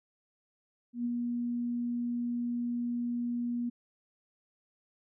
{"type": "tone with ADSR envelope", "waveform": "sine", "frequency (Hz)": 240, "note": "B3", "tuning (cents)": -49, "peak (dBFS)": -28, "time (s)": [0.93, 3.7], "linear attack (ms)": 120, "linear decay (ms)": 31, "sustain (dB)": -2, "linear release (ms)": 14, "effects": []}